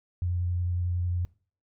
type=tone with vibrato; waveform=sine; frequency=88.4 Hz; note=F2; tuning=22 cents sharp; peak=-25 dBFS; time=0.22-1.25 s; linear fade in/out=0 ms; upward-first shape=sine; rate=11 Hz; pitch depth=14 cents each way; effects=noise-tail reverb RT60 0.4 s tail -21 dB re dry